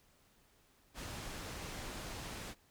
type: low-pass noise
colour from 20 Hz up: pink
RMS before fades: -45 dBFS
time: 0.94-2.55 s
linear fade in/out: 50 ms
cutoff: 9200 Hz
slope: 12 dB/octave
effects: pink hiss -69 dBFS RMS until 2.7 s